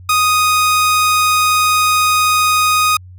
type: tone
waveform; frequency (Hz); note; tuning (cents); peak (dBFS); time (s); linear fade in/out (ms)
sawtooth; 1244.5; D#6; 0; -7; 0.09-2.97; 5
effects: added 91 Hz sine -34 dBFS peak until 3.18 s

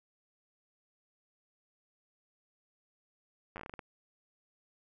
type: slowing click train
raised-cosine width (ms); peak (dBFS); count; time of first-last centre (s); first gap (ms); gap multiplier
0.5; -28; 10; 3.56-3.792; 9; 1.25
effects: none

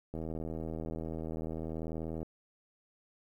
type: click train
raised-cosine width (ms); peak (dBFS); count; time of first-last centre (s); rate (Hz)
2; -26; 169; 0.14-2.23; 80.4
effects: 11-bit

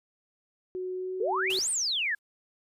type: tone with pitch glide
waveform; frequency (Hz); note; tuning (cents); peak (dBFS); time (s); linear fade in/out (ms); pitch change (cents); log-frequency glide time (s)
sine; 368.6 to 378.1; F#4 to F#4; -7 to +38; -31; 0.75-1.59; 0; +45; 0.95-1.39
type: exponential two-way sweep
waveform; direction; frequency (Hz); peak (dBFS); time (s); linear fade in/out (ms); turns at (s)
sine; up then down; 395.2 to 9100 to 1624; -26; 1.2-2.15; 5; 1.7
type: noise with exponential decay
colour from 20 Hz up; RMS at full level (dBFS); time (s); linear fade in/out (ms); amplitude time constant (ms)
white; -38; 1.5-2.19; 2; 150
effects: resampled to 32000 Hz

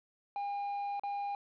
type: tone with dropouts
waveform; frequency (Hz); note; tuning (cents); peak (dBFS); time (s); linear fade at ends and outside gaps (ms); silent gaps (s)
triangle; 808; G#5; -48; -32; 0.36-1.35; 1; 0.996-1.035
effects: resampled to 11025 Hz + 11-bit

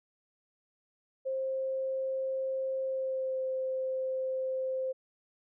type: tone with pitch glide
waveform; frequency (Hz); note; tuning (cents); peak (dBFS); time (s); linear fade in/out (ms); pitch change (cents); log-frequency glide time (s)
sine; 529 to 522.3; C5 to C5; +19 to -3; -30; 1.25-4.93; 20; -22; 2.84-3.41
effects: none

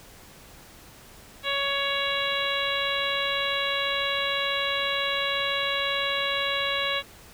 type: harmonic tone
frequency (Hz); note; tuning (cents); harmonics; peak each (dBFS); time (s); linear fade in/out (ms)
558; C#5; +11; 1 / 2 / 3 / 4 / 5 / 6 / 7; -32 / -32 / -32 / -32 / -32 / -32 / -32; 1.43-7.03; 50
effects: pink hiss -49 dBFS RMS until 7.33 s

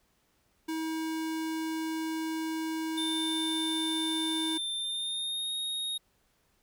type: tone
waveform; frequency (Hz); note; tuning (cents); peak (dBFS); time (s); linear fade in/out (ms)
square; 320; D#4; +49; -32; 0.68-4.58; 10
type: tone with pitch glide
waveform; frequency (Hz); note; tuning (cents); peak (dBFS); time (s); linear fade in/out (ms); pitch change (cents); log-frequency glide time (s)
square; 3575 to 3738; A7 to A#7; +27 to +4; -32; 2.97-5.98; 10; +77; 4.75-5.54
effects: pink hiss -71 dBFS RMS until 6.62 s

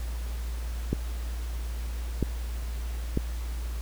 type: clicks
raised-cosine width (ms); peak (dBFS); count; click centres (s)
3; -12; 3; 0.93 / 2.227 / 3.174
effects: added 58 Hz sine -30 dBFS peak until 3.81 s + pink hiss -46 dBFS RMS until 3.81 s

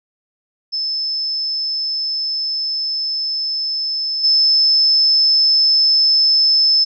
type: tone with level steps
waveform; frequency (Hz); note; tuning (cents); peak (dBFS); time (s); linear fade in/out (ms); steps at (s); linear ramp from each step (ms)
sine; 5250; E8; -8; -18 / -10; 0.72-6.85; 20; 4.23; 20
effects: none

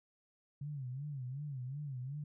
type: tone with vibrato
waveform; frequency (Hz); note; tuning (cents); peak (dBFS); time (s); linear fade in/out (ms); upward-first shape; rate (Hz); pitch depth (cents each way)
sine; 136.3; C#3; -29; -39; 0.61-2.24; 5; sine; 2.7; 160
effects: none

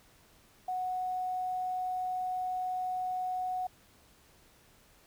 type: tone with quantisation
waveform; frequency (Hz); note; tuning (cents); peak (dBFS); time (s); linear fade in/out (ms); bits
sine; 737; F#5; -7; -31; 0.68-3.67; 5; 10
effects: pink hiss -62 dBFS RMS until 5.06 s

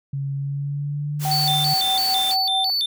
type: tone with pitch glide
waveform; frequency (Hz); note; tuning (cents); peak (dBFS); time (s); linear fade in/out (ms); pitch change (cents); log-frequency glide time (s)
sine; 138.59 to 147.68; C#3 to D3; 0 to +10; -23; 0.13-1.74; 5; +110; 0.34-1.17
type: noise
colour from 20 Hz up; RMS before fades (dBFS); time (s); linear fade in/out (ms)
white; -30; 1.19-2.37; 50
type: tone with tremolo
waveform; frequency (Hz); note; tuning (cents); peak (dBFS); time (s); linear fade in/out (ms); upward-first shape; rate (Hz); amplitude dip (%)
sine; 764; G5; -45; -21; 1.25-2.7; 0; sine; 4.7; 50
type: tone with vibrato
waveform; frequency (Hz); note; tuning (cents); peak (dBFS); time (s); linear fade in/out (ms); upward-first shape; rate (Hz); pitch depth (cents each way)
triangle; 4000; B7; +21; -18; 1.31-2.86; 5; square; 3; 200
effects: none

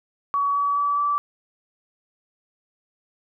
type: tone with pitch steps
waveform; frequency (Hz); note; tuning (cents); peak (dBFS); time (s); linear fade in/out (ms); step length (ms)
sine; 1131 / 1140.2 / 1149.4 / 1158.8; C#6 / C#6 / D6 / D6; +34 / +48 / -38 / -24; -19; 0.34-1.18; 0; 210
effects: none

